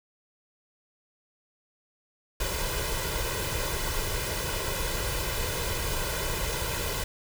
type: noise with comb filter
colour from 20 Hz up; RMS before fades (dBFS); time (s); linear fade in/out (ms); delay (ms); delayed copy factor
pink; -30; 2.4-7.04; 5; 2; +0.7
effects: none